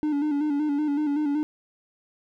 triangle tone with vibrato, 294.1 Hz, D4, 3 cents sharp, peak -20 dBFS, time 0.03-1.43 s, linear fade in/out 0 ms, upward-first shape square, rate 5.3 Hz, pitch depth 52 cents each way, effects none

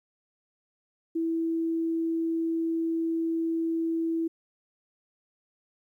sine tone, 328.6 Hz, E4, 5 cents flat, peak -25 dBFS, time 1.15-4.28 s, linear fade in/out 10 ms, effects 11-bit

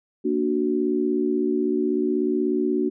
sine chord, Bb augmented, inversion none, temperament equal, 233.1 / 293.7 / 370 Hz, Bb3 / D4 / F#4, 0 / 0 / 0 cents, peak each -26 / -24 / -23 dBFS, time 0.24-2.9 s, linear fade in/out 20 ms, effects none

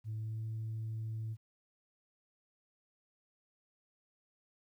sine tone with pitch glide, 109.2 to 110.85 Hz, A2 to A2, -13 to +13 cents, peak -35 dBFS, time 0.04-1.37 s, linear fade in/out 50 ms, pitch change +26 cents, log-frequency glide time 0.16-0.42 s, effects tanh soft clip ceiling -34 dBFS + 12-bit

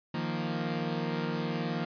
sawtooth chord, Eb suspended second, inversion none, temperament equal, 155.56 / 174.61 / 233.1 Hz, Eb3 / F3 / Bb3, 0 / 0 / 0 cents, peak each -31 dBFS, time 0.14-1.85 s, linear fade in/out 5 ms, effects resampled to 11025 Hz

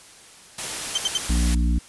white noise, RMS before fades -29 dBFS, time 0.58-1.55 s, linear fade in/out 5 ms
35% pulse tone bursts, 3115 Hz, G7, 12 cents flat, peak -17 dBFS, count 3, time 0.95-1.176 s, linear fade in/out 5 ms, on 28 ms, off 71 ms
harmonic tone, 59.3 Hz, A#1, 30 cents sharp, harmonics 1 / 3 / 4 / 5, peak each -18 / -28 / -30 / -32 dBFS, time 1.29-1.79 s, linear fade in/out 10 ms
effects white hiss -47 dBFS RMS until 1.88 s + resampled to 24000 Hz

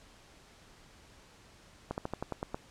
slowing click train, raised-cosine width 1 ms, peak -20 dBFS, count 8, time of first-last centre 1.91-2.545 s, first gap 69 ms, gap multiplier 1.09, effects pink hiss -58 dBFS RMS until 2.7 s + low-pass 8000 Hz 12 dB/octave

